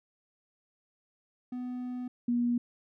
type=tone pair in turn; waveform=triangle / sine; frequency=249 / 240.4 Hz; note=B3 / B3; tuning=+14 / -46 cents; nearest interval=minor second; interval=60 cents; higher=first; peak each=-32 / -25 dBFS; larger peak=second; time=1.52-2.08 / 2.28-2.58 s; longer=first; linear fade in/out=5 ms; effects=none